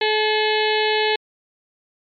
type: harmonic tone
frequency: 429.9 Hz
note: A4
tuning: 40 cents flat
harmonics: 1 / 2 / 4 / 5 / 6 / 7 / 8 / 9 / 10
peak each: -20 / -23 / -26 / -27 / -28 / -28 / -29 / -30 / -30 dBFS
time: 0.01-1.16 s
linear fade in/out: 5 ms
effects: MP3 64 kbps